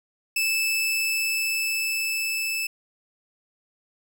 sawtooth tone with level ramp, 2627 Hz, E7, 7 cents flat, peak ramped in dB -18 to -22 dBFS, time 0.36-2.67 s, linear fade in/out 5 ms, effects none

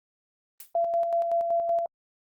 blue noise with exponential decay, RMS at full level -38 dBFS, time 0.6-0.74 s, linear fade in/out 2 ms, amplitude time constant 30 ms
sine tone with tremolo, 679 Hz, F5, 49 cents flat, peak -21 dBFS, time 0.75-1.86 s, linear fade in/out 2 ms, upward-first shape square, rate 5.3 Hz, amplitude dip 40%
effects Opus 24 kbps

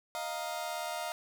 sawtooth chord, Eb suspended second, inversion none, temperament just, 622.3 / 700 / 933.4 Hz, Eb5 / F5 / Bb5, 0 / +4 / +2 cents, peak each -36 / -34 / -37 dBFS, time 0.15-1.12 s, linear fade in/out 0 ms, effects none

